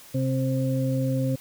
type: harmonic tone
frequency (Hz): 131.7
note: C3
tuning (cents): +12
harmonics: 1 / 2 / 4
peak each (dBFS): -24 / -27 / -30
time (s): 0.14-1.36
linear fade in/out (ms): 10
effects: white hiss -48 dBFS RMS until 1.4 s